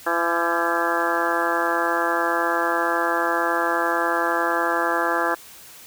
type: harmonic tone with a mistuned harmonic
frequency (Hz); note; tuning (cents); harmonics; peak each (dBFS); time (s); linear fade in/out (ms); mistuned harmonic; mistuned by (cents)
169.1; E3; +44; 2 / 3 / 4 / 5 / 6 / 7 / 8 / 9 / 10; -28 / -28 / -28 / -28 / -28 / -28 / -28 / -28 / -28; 0.06-5.35; 10; 9; +63
effects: white hiss -44 dBFS RMS until 5.86 s